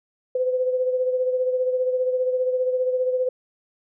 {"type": "beating tone pair", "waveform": "sine", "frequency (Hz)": [507, 522], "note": ["B4", "C5"], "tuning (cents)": [45, -4], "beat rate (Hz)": 15, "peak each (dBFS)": [-20, -29], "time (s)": [0.35, 3.29], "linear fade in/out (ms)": 5, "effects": []}